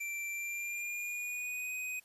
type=tone with pitch glide; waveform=square; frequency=2349 to 2503 Hz; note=D7 to D#7; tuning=0 to +10 cents; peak=-37 dBFS; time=0-2 s; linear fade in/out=10 ms; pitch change=+110 cents; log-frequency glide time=0.31-1.74 s; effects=white hiss -65 dBFS RMS until 2.04 s + resampled to 32000 Hz